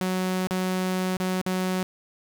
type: tone with dropouts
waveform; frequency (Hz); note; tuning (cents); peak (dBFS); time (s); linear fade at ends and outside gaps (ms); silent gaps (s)
sawtooth; 185.2; F#3; +2; -20; 0.01-1.83; 0; 0.471-0.509 / 1.168-1.201 / 1.415-1.463
effects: none